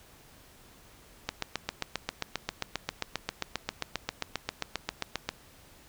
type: click train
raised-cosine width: 0.2 ms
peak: -12 dBFS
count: 31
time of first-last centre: 1.29-5.29 s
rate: 7.5 Hz
effects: pink hiss -56 dBFS RMS until 5.88 s